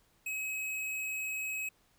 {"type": "tone", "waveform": "square", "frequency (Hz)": 2554, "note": "D#7", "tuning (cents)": 45, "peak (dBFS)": -35, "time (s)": [0.26, 1.69], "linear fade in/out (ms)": 5, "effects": ["pink hiss -69 dBFS RMS until 1.98 s"]}